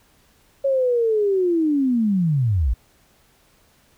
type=linear sweep; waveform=sine; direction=down; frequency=554.4 to 50.6 Hz; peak=-16 dBFS; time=0.64-2.74 s; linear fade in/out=10 ms; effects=pink hiss -58 dBFS RMS until 3.97 s